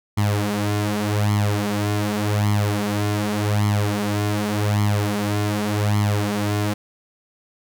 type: tone with flanger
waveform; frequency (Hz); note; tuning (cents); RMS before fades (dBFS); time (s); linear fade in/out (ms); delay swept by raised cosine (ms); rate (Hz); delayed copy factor
sawtooth; 103.83; G#2; 0; -21; 0.17-6.74; 10; 0.94 to 6.84; 0.86; +0.8
effects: none

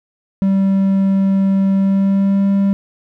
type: tone with pitch glide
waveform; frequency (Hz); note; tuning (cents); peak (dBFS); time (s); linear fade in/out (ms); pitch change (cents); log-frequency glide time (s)
triangle; 194.1 to 197.49; G3 to G3; -17 to +13; -9; 0.42-2.73; 0; +30; 1.74-2.48
effects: none

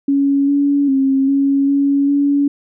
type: tone with pitch steps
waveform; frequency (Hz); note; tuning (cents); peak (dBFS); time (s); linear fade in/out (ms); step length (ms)
sine; 278.8 / 283.6 / 269.4 / 276.7 / 280.1 / 283.8; C#4 / C#4 / C#4 / C#4 / C#4 / C#4; +10 / +40 / -49 / -3 / +18 / +41; -11; 0.08-2.48; 5; 400
effects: none

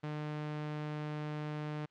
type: tone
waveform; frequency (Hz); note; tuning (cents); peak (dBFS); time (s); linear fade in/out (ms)
sawtooth; 150.8; D3; +46; -33; 0.03-1.86; 10
effects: white hiss -75 dBFS RMS until 1.9 s + low-pass 3000 Hz 12 dB/octave

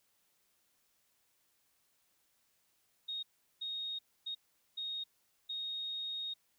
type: tone bursts at uneven times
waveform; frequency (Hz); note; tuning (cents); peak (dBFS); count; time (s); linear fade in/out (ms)
sine; 3730; A#7; 0; -37; 5; 3.08-3.23 / 3.61-3.99 / 4.26-4.35 / 4.77-5.04 / 5.49-6.34; 10
effects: white hiss -75 dBFS RMS until 6.58 s

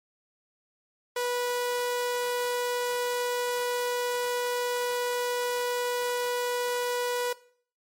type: tone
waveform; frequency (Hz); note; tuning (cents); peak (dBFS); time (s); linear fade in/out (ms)
sawtooth; 489.4; B4; -16; -23; 1.16-7.33; 5
effects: noise-tail reverb RT60 0.5 s tail -18 dB re dry + MP3 64 kbps

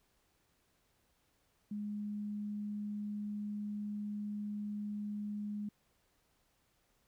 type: tone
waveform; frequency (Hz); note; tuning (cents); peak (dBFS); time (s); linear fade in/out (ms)
sine; 207.7; G#3; 0; -37; 1.71-5.69; 5
effects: pink hiss -75 dBFS RMS until 7.07 s

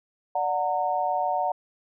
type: chord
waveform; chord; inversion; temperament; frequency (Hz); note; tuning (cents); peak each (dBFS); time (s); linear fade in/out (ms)
sine; D augmented; none; just; 587.3 / 734.2 / 917.7; D5 / F#5 / A#5; 0 / -14 / -27; -30 / -25 / -28; 0.35-1.52; 5
effects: none

